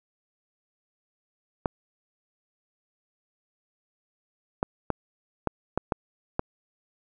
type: clicks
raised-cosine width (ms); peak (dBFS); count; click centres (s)
1; -10; 7; 1.658 / 4.629 / 4.903 / 5.473 / 5.776 / 5.922 / 6.394
effects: none